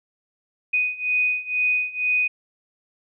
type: beating tone pair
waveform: sine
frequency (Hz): 2489 / 2491.1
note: D#7 / D#7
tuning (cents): 0 / +1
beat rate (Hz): 2.1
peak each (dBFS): -24 / -22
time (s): 0.73-2.28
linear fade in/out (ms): 10
effects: none